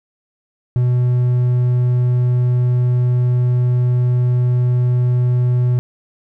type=tone; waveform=triangle; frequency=123.7 Hz; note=B2; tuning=3 cents sharp; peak=-10 dBFS; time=0.76-5.79 s; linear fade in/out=0 ms; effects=none